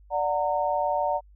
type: chord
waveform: sine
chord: D augmented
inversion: none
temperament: just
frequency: 587.3 / 734.2 / 917.7 Hz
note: D5 / F#5 / A#5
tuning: 0 / -14 / -27 cents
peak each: -27 dBFS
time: 0.1-1.21 s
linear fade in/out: 50 ms
effects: added 50 Hz sine -50 dBFS peak until 1.35 s